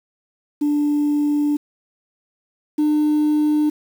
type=tone pair in turn; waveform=sine; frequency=293.7 / 301.1 Hz; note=D4 / D4; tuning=0 / +43 cents; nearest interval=unison; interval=43 cents; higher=second; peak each=-14 / -12 dBFS; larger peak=second; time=0.61-1.57 / 2.78-3.7 s; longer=first; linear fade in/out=10 ms; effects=tanh soft clip ceiling -13 dBFS + 7-bit